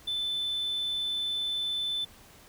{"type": "tone", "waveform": "triangle", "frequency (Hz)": 3520, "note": "A7", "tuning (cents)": 0, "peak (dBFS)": -26, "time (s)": [0.07, 2.05], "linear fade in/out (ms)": 10, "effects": ["tanh soft clip ceiling -24 dBFS", "pink hiss -54 dBFS RMS until 2.48 s"]}